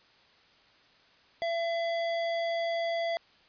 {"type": "tone", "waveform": "square", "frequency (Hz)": 673, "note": "E5", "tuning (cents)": 36, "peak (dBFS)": -29, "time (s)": [1.42, 3.17], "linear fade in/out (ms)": 0, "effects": ["white hiss -61 dBFS RMS until 3.48 s", "resampled to 11025 Hz"]}